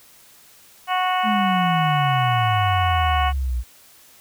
harmonic tone, 368 Hz, F#4, 9 cents flat, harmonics 2 / 3 / 4 / 5 / 6 / 7 / 8, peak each -21 / -23 / -30 / -32 / -31 / -35 / -30 dBFS, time 0.87-3.33 s, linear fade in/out 50 ms
sine exponential sweep, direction down, 220 to 58.27 Hz, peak -20 dBFS, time 1.23-3.64 s, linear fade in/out 50 ms
effects white hiss -50 dBFS RMS until 4.2 s

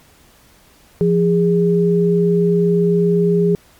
sine tone pair together, 172.59 / 410.1 Hz, F3 / G#4, -20 / -22 cents, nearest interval octave + minor third, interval 1498 cents, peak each -14 dBFS, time 1.01-3.55 s, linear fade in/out 0 ms, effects pink hiss -50 dBFS RMS until 3.79 s + MP3 96 kbps

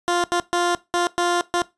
15% pulse tone bursts at uneven times, 350 Hz, F4, 4 cents sharp, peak -12 dBFS, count 6, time 0.08-0.24 / 0.32-0.4 / 0.53-0.75 / 0.94-1.07 / 1.18-1.41 / 1.54-1.62 s, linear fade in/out 0 ms, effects noise-tail reverb RT60 0.2 s tail -18 dB re dry + resampled to 22050 Hz

